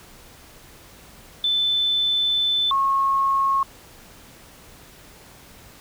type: tone pair in turn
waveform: sine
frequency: 3520 / 1090 Hz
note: A7 / C#6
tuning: 0 / -29 cents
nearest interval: octave + minor sixth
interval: 2029 cents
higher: first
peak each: -18 / -17 dBFS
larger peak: second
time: 1.44-2.71 / 2.71-3.63 s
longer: first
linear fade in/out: 2 ms
effects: pink hiss -47 dBFS RMS until 5.8 s